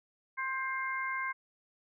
harmonic tone, 528 Hz, C5, 16 cents sharp, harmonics 2 / 3 / 4, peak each -36 / -37 / -37 dBFS, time 0.37-1.33 s, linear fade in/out 20 ms, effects none

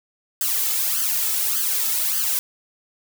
blue noise with flanger, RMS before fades -22 dBFS, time 0.41-2.39 s, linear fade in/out 0 ms, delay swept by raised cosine 0.63 to 2.33 ms, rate 1.7 Hz, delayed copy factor +1, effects none

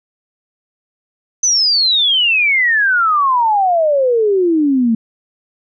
sine exponential sweep, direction down, 6190 to 220 Hz, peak -10 dBFS, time 1.43-4.95 s, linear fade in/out 5 ms, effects none

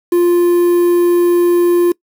triangle tone with quantisation, 349.2 Hz, F4, in tune, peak -6 dBFS, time 0.12-1.92 s, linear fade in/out 5 ms, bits 5, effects noise-tail reverb RT60 0.1 s tail -23 dB re dry

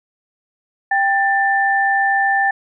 sine tone pair together, 789.2 / 1776 Hz, G5 / A6, +11 / +16 cents, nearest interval octave + major second, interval 1405 cents, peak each -16 dBFS, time 0.91-2.51 s, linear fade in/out 5 ms, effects none

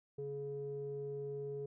square tone with low-pass filter, 140.5 Hz, C#3, 24 cents sharp, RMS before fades -42 dBFS, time 0.18-1.66 s, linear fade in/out 5 ms, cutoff 440 Hz, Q 7.8, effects none

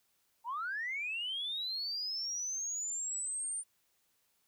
sine linear sweep, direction up, 880 to 9040 Hz, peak -34 dBFS, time 0.44-3.64 s, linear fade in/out 50 ms, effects tanh soft clip ceiling -30 dBFS + white hiss -75 dBFS RMS until 4.47 s

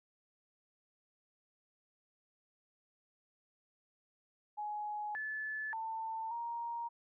sine tone with pitch steps, 839 / 1733 / 893 / 937 Hz, G#5 / A6 / A5 / A#5, +17 / -27 / +25 / +9 cents, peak -37 dBFS, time 4.57-6.89 s, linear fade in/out 20 ms, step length 580 ms, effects none

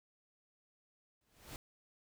pink noise with exponential growth, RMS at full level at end -45 dBFS, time 1.21-1.56 s, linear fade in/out 1 ms, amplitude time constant 76 ms, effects none

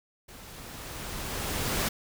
pink noise with level ramp, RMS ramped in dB -48 to -27 dBFS, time 0.28-1.89 s, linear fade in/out 10 ms, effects none

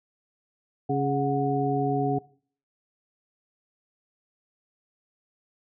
harmonic tone with a mistuned harmonic, 138.59 Hz, C#3, in tune, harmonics 1 / 2 / 3 / 5, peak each -28 / -28 / -28 / -28 dBFS, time 0.89-2.19 s, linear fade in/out 10 ms, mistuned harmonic 5, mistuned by +93 cents, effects noise-tail reverb RT60 0.5 s tail -21 dB re dry

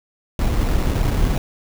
brown noise with sample-and-hold, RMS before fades -18 dBFS, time 0.39-1.38 s, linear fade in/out 2 ms, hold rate 3150 Hz, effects none

